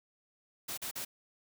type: noise bursts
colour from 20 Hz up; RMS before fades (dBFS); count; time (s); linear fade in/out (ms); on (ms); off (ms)
white; -39; 3; 0.68-1.05; 10; 96; 41
effects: none